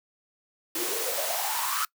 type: noise with high-pass filter sweep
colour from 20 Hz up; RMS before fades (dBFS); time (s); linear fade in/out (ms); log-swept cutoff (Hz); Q
white; -29; 0.75-1.85; 2; 330 to 1300; 8.8
effects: noise-tail reverb RT60 0.1 s tail -24 dB re dry